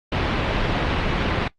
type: low-pass noise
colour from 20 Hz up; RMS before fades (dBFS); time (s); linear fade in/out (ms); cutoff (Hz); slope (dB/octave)
pink; -22; 0.12-1.48; 2; 3600; 24
effects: noise-tail reverb RT60 0.1 s tail -19 dB re dry + Opus 32 kbps